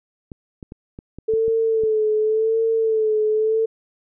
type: clicks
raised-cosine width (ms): 3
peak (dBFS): -22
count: 8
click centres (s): 0.318 / 0.628 / 0.721 / 0.989 / 1.186 / 1.337 / 1.481 / 1.836
type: tone with vibrato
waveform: sine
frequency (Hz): 440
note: A4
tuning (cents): 0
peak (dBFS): -16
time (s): 1.28-3.66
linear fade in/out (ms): 10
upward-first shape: sine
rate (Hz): 0.9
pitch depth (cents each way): 44
effects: none